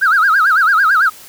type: tone with vibrato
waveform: sine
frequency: 1432 Hz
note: F6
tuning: 43 cents sharp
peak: -7 dBFS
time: 0.01-1.1 s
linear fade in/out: 20 ms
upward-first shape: sine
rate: 9 Hz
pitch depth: 230 cents each way
effects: tanh soft clip ceiling -5 dBFS + white hiss -38 dBFS RMS until 1.28 s